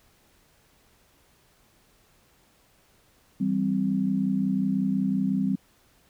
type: tone cluster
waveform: sine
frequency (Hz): 164.1 / 194.9 / 260.5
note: E3 / G3 / C4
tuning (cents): -8 / -10 / -7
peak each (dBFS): -33 / -24 / -27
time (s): 3.4-5.56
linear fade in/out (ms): 10
effects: pink hiss -62 dBFS RMS until 6.09 s